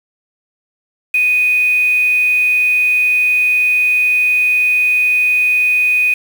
sine tone with quantisation, 2489 Hz, D#7, in tune, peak -10 dBFS, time 1.14-6.14 s, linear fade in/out 5 ms, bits 5, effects none

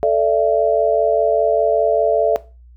sine chord, A suspended fourth, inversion none, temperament equal with one note detuned, 440 / 587.3 / 672.3 Hz, A4 / D5 / E5, 0 / 0 / +34 cents, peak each -17 dBFS, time 0.03-2.36 s, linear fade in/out 0 ms, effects noise-tail reverb RT60 0.3 s tail -17 dB re dry + added 60 Hz sine -41 dBFS peak until 2.76 s

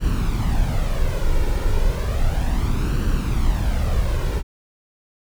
brown noise with flanger, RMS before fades -19 dBFS, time 0-4.43 s, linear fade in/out 50 ms, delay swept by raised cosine 0.69 to 2.19 ms, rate 0.33 Hz, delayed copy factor +0.55, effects none

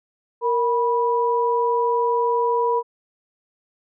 sine tone pair together, 466.2 / 978.5 Hz, A#4 / B5, 0 / -16 cents, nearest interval octave + minor second, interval 1284 cents, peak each -20 dBFS, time 0.41-2.83 s, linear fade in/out 50 ms, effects none

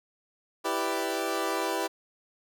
20% pulse chord, E minor seventh, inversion none, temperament equal, 329.6 / 392 / 493.9 / 587.3 Hz, E4 / G4 / B4 / D5, 0 / 0 / 0 / 0 cents, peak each -28 / -27 / -29 / -31 dBFS, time 0.64-1.88 s, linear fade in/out 20 ms, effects none

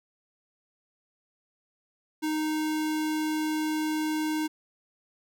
square tone, 309.7 Hz, D#4, 8 cents flat, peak -27 dBFS, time 2.22-4.48 s, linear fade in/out 20 ms, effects none

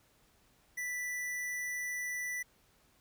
square tone, 1975.5 Hz, B6, in tune, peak -36 dBFS, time 0.77-2.43 s, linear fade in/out 10 ms, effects pink hiss -68 dBFS RMS until 3 s

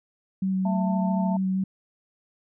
sine tone with vibrato, 189.4 Hz, F#3, 41 cents sharp, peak -22 dBFS, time 0.42-1.64 s, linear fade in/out 5 ms, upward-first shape square, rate 4.4 Hz, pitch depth 10 cents each way
harmonic tone, 223.1 Hz, A3, 24 cents sharp, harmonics 1 / 3 / 4, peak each -32 / -32 / -32 dBFS, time 0.65-1.37 s, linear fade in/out 5 ms
effects none

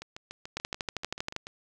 two click trains, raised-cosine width 0.2 ms, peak -14 / -23 dBFS, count 11 / 11, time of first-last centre 0.57-1.364 / 0.02-1.469 s, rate 12.6 / 6.9 Hz, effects none

